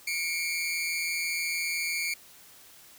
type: tone pair together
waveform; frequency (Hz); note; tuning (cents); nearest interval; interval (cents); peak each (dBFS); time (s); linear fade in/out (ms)
sawtooth; 2183 / 2349; C#7 / D7; -27 / 0; minor second; 127; -28; 0.07-2.14; 5
effects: white hiss -53 dBFS RMS until 2.98 s